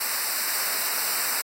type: noise with comb filter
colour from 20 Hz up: white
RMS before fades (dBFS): -26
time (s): 0-1.42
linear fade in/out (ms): 10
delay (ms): 0.3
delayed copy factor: -1
effects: AAC 48 kbps